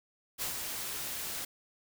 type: noise with ADSR envelope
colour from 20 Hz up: white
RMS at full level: -34 dBFS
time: 0.38-1.45 s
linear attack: 38 ms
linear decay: 110 ms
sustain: -4 dB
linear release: 6 ms
effects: none